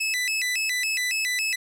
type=tone with vibrato; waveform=sawtooth; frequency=2274 Hz; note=C#7; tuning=44 cents sharp; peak=-20 dBFS; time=0-1.56 s; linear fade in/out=10 ms; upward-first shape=square; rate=3.6 Hz; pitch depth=230 cents each way; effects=low-pass 12000 Hz 12 dB/octave + 10-bit